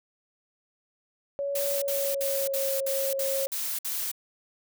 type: tone with pitch glide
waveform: sine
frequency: 562 to 543.5 Hz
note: C#5 to C#5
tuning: +24 to -34 cents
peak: -27 dBFS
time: 1.39-3.47 s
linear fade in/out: 0 ms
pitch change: -58 cents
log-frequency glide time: 1.67-2.71 s
type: noise bursts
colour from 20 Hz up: blue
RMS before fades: -31 dBFS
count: 8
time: 1.55-4.116 s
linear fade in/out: 5 ms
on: 270 ms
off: 58 ms
effects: none